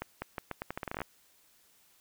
accelerating click train, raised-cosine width 0.5 ms, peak -20 dBFS, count 15, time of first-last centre 0.02-1.018 s, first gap 200 ms, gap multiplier 0.81, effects white hiss -65 dBFS RMS until 2 s

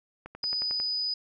click train, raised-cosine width 0.5 ms, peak -26 dBFS, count 7, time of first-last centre 0.26-0.801 s, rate 11.1 Hz
sine tone, 4978 Hz, D#8, in tune, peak -27 dBFS, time 0.43-1.14 s, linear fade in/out 5 ms
effects none

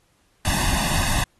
pink noise with comb filter, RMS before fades -22 dBFS, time 0.45-1.24 s, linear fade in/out 2 ms, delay 1.1 ms, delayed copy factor +0.9, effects pink hiss -64 dBFS RMS until 1.39 s + AAC 32 kbps

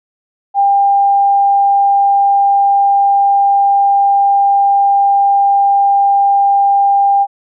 sine tone, 798 Hz, G5, 31 cents sharp, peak -7 dBFS, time 0.54-7.27 s, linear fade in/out 50 ms, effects none

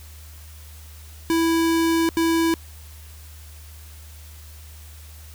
square tone bursts at uneven times, 329.6 Hz, E4, in tune, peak -18 dBFS, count 2, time 1.3-2.09 / 2.17-2.54 s, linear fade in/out 0 ms, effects added 76 Hz sine -40 dBFS peak until 5.34 s + white hiss -48 dBFS RMS until 5.34 s

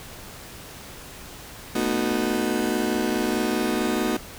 35% pulse chord, B dominant seventh, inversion third, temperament just, 222.2 / 246.9 / 308.7 / 370.4 Hz, A3 / B3 / D#4 / F#4, +17 / 0 / -14 / +2 cents, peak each -26 dBFS, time 1.75-4.17 s, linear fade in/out 5 ms, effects pink hiss -41 dBFS RMS until 4.38 s

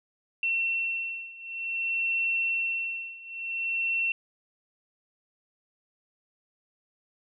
sine beating tone pair, 2708 / 2708.54 Hz, E7 / E7, +46 / +46 cents, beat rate 0.54 Hz, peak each -31 / -29 dBFS, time 0.43-4.12 s, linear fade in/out 2 ms, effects none

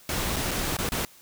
pink noise with dropouts, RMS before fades -28 dBFS, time 0.09-1.05 s, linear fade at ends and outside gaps 1 ms, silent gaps 0.361-0.365 / 0.51-0.514 / 0.768-0.787 / 0.89-0.92 s, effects white hiss -53 dBFS RMS until 1.21 s

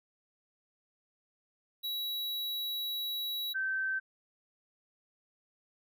square / sine tone pair in turn, 3900 / 1547.7 Hz, B7 / G6, -23 / -23 cents, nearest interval octave + major third, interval 1600 cents, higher first, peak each -34 / -30 dBFS, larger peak second, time 1.83-3.54 / 3.54-4 s, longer first, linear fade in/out 20 ms, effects none

